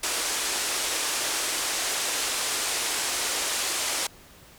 white band-pass noise, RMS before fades -28 dBFS, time 0.03-4.07 s, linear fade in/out 5 ms, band 300 to 9600 Hz, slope 24 dB/octave, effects pink hiss -51 dBFS RMS until 4.58 s

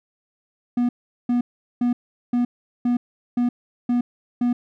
triangle tone bursts, 242.9 Hz, B3, 29 cents flat, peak -15 dBFS, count 8, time 0.77-4.53 s, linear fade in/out 5 ms, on 120 ms, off 400 ms, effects none

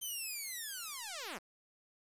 5% pulse linear sweep, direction down, 3136 to 148.8 Hz, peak -30 dBFS, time 0.01-1.39 s, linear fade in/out 20 ms, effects resampled to 32000 Hz + 10-bit

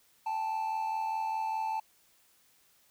triangle tone pair together, 794.1 / 879 Hz, G5 / A5, +22 / -2 cents, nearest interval major second, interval 176 cents, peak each -37 / -29 dBFS, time 0.26-1.8 s, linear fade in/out 5 ms, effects white hiss -66 dBFS RMS until 2.9 s

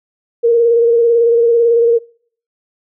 sine tone with vibrato, 466.8 Hz, A#4, 2 cents sharp, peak -7 dBFS, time 0.43-1.99 s, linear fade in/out 20 ms, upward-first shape square, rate 18 Hz, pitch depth 24 cents each way, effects noise-tail reverb RT60 0.5 s tail -24 dB re dry

